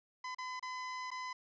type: tone with dropouts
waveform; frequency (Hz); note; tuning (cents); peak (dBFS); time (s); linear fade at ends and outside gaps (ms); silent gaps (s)
30% pulse; 1013; B5; +44; -37; 0.24-1.33; 5; 0.348-0.384 / 0.596-0.626 / 1.105-1.114
effects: resampled to 16000 Hz + 12-bit